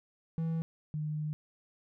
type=tone pair in turn; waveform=triangle / sine; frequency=163.2 / 152.18 Hz; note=E3 / D#3; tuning=-17 / -38 cents; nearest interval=minor second; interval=121 cents; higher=first; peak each=-28 / -32 dBFS; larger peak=first; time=0.38-0.62 / 0.94-1.33 s; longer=second; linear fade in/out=0 ms; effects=none